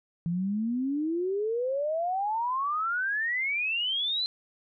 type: exponential sweep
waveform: sine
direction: up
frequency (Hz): 165.4 to 4122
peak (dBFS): -26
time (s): 0.26-4.26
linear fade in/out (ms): 0
effects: none